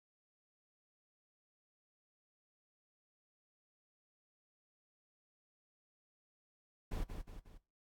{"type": "noise with echo", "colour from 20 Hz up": "brown", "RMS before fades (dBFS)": -38, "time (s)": [6.91, 7.04], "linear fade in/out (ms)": 10, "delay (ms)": 180, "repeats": 3, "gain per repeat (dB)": -6, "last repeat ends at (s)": 7.58, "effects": ["noise-tail reverb RT60 0.3 s tail -19 dB re dry", "AAC 64 kbps"]}